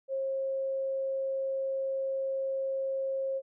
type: tone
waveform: sine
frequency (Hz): 537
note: C5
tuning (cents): +45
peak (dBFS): -29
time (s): 0.08-3.42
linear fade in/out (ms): 50
effects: none